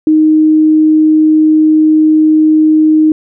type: tone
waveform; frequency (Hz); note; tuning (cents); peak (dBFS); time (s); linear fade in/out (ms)
sine; 310.9; D#4; -1; -4; 0.07-3.12; 2
effects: none